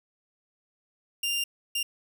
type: tone bursts at uneven times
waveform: sawtooth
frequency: 2794 Hz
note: F7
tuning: in tune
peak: -23 dBFS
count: 2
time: 1.23-1.44 / 1.75-1.83 s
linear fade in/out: 5 ms
effects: none